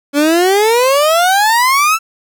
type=exponential sweep; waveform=30% pulse; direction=up; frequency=280.1 to 1348 Hz; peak=-6 dBFS; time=0.13-1.99 s; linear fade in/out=50 ms; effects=none